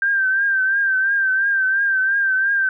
sine tone with vibrato, 1572 Hz, G6, 4 cents sharp, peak -15 dBFS, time 0.02-2.69 s, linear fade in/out 2 ms, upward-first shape triangle, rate 2.9 Hz, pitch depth 63 cents each way, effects none

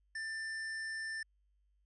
sine tone with hard clipping, 1780 Hz, A6, 20 cents sharp, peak -40 dBFS, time 0.15-1.23 s, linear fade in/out 5 ms, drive 11 dB, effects added 50 Hz sine -70 dBFS peak until 1.85 s + resampled to 24000 Hz

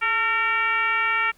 sine tone with frequency modulation, 1830 Hz, A#6, 32 cents flat, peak -19 dBFS, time 0.01-1.32 s, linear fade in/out 20 ms, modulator 469 Hz, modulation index 1.6, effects pink hiss -58 dBFS RMS until 1.37 s

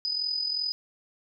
sine tone with amplitude modulation, 4987 Hz, D#8, 3 cents sharp, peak -24 dBFS, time 0.05-0.72 s, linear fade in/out 0 ms, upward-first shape sine, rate 42.7 Hz, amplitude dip 60%, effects none

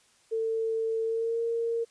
sine tone with pitch glide, 448.5 to 462.2 Hz, A4 to A#4, +33 to -15 cents, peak -26 dBFS, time 0.31-1.85 s, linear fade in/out 20 ms, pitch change +52 cents, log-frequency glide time 1.03-1.4 s, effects white hiss -63 dBFS RMS until 1.9 s + resampled to 22050 Hz

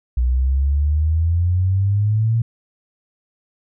sine exponential sweep, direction up, 60.2 to 116.54 Hz, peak -14 dBFS, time 0.17-2.42 s, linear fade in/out 5 ms, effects none

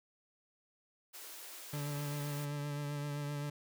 white high-pass noise, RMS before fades -49 dBFS, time 1.13-2.46 s, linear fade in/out 20 ms, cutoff 290 Hz, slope 48 dB/octave
40% pulse tone with vibrato, 145.4 Hz, D3, 17 cents flat, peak -36 dBFS, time 1.73-3.5 s, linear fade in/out 5 ms, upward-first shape triangle, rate 7.7 Hz, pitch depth 28 cents each way
effects none

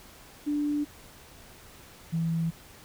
sine tone pair in turn, 293.7 / 164.83 Hz, D4 / E3, 0 / 0 cents, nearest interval minor seventh, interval 1000 cents, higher first, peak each -25 dBFS, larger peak neither, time 0.46-0.85 / 2.12-2.51 s, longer neither, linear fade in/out 20 ms, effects pink hiss -51 dBFS RMS until 2.84 s

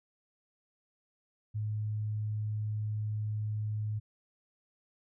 sine tone, 106.7 Hz, G#2, 47 cents sharp, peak -31 dBFS, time 1.54-4 s, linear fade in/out 20 ms, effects none

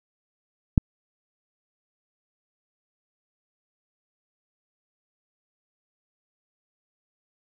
click, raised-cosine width 5 ms, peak -3 dBFS, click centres 0.778 s, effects none

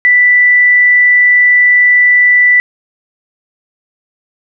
sine tone, 1975.5 Hz, B6, in tune, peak -4 dBFS, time 0.05-2.6 s, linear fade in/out 0 ms, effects none

